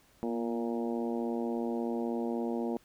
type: harmonic tone with a mistuned harmonic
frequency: 116.4 Hz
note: A#2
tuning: 2 cents flat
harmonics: 2 / 3 / 4 / 5 / 6 / 7 / 8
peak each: -33 / -36 / -38 / -43 / -44 / -45 / -49 dBFS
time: 0.23-2.77 s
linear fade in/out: 0 ms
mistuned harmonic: 2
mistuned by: +32 cents
effects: pink hiss -64 dBFS RMS until 2.84 s